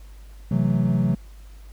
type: chord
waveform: triangle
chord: F# half-diminished seventh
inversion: second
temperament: equal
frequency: 130.81 / 164.81 / 185 / 220 Hz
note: C3 / E3 / F#3 / A3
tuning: 0 / 0 / 0 / 0 cents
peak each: -21 / -22 / -20 / -25 dBFS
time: 0.51-1.15 s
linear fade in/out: 5 ms
effects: added 50 Hz sine -40 dBFS peak until 1.72 s + pink hiss -56 dBFS RMS until 1.72 s